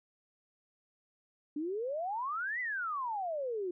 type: exponential two-way sweep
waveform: sine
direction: up then down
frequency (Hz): 285.4 to 2040 to 345.6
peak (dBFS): -33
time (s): 1.56-3.71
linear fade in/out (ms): 5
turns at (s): 2.6
effects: none